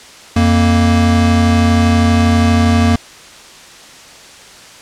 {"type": "tone pair together", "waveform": "square", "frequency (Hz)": [88.53, 233.1], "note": ["F2", "A#3"], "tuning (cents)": [24, 0], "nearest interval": "octave + perfect fourth", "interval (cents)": 1676, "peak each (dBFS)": -12, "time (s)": [0.36, 2.96], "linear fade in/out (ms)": 5, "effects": ["white hiss -37 dBFS RMS until 4.81 s", "low-pass 7000 Hz 12 dB/octave"]}